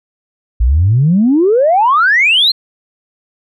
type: exponential sweep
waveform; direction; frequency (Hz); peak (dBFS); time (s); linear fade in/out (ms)
sine; up; 53.5 to 4296; -6; 0.6-2.52; 10
effects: tanh soft clip ceiling -2 dBFS